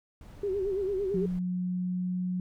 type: noise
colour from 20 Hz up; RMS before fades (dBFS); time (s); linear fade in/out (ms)
brown; -46; 0.21-1.39; 2
type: tone with vibrato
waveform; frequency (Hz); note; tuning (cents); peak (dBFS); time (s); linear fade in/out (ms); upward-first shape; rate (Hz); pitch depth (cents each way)
sine; 390.2; G4; -8; -27; 0.43-1.26; 5; sine; 8.9; 90
type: tone with pitch glide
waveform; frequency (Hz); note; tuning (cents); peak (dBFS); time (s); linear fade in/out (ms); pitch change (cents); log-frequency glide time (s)
sine; 180.5 to 181.76; F#3 to F#3; -43 to -31; -28; 1.14-2.4; 2; +12; 1.3-2.28
effects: none